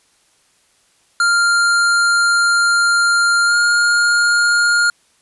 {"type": "tone with pitch glide", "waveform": "square", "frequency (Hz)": [1396.9, 1416.4], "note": ["F6", "F6"], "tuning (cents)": [0, 24], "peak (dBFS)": -12, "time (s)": [1.2, 4.9], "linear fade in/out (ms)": 2, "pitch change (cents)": 24, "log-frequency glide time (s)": [3.46, 3.55], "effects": ["white hiss -57 dBFS RMS until 5.21 s", "resampled to 24000 Hz"]}